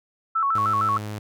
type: tone with vibrato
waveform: sine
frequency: 1211 Hz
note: D#6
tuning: 47 cents flat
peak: -19 dBFS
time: 0.35-0.98 s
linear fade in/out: 10 ms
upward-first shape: square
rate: 6.5 Hz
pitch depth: 150 cents each way
type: tone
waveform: sawtooth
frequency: 105.5 Hz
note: G#2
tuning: 28 cents sharp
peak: -26 dBFS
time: 0.55-1.19 s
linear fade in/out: 5 ms
effects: none